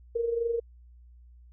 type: tone with amplitude modulation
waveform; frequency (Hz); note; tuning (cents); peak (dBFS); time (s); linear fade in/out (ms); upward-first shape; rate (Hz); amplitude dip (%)
sine; 466.2; A#4; 0; -23; 0.15-0.6; 10; sine; 23.2; 60
effects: added 60 Hz sine -50 dBFS peak until 1.52 s